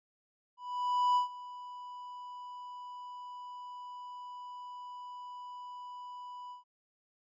triangle tone with ADSR envelope, 987.8 Hz, B5, in tune, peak -22 dBFS, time 0.57-6.64 s, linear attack 590 ms, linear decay 120 ms, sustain -19 dB, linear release 130 ms, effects resampled to 16000 Hz

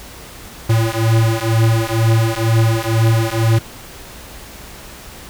square beating tone pair, 111.9 / 114 Hz, A2 / A#2, +30 / -38 cents, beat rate 2.1 Hz, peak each -16 dBFS, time 0.69-3.59 s, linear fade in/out 10 ms, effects added 60 Hz sine -44 dBFS peak until 5.29 s + pink hiss -36 dBFS RMS until 5.29 s

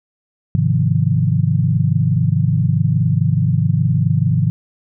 sine chord, F minor seventh, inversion first, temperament equal, 103.83 / 130.81 / 155.56 / 174.61 Hz, Ab2 / C3 / Eb3 / F3, 0 / 0 / 0 / 0 cents, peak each -18 / -17 / -17 / -21 dBFS, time 0.55-4.5 s, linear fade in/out 0 ms, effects none

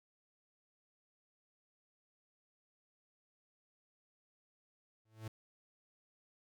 45% pulse tone with exponential growth, 110 Hz, A2, in tune, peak -39 dBFS, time 5.05-5.28 s, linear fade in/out 5 ms, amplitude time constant 48 ms, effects none

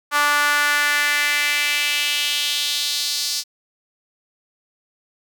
sawtooth tone with high-pass filter sweep, 292 Hz, D4, 10 cents flat, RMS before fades -20 dBFS, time 0.11-3.44 s, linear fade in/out 50 ms, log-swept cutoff 1200 to 4900 Hz, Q 2.7, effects none

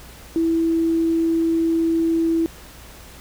sine tone, 329 Hz, E4, 3 cents flat, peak -16 dBFS, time 0.36-2.46 s, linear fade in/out 0 ms, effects added 60 Hz sine -44 dBFS peak until 3.2 s + pink hiss -43 dBFS RMS until 3.2 s

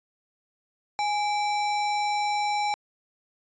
sine tone with sample-and-hold, 830.6 Hz, G#5, in tune, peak -23 dBFS, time 0.99-2.74 s, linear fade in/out 0 ms, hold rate 3150 Hz, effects resampled to 16000 Hz

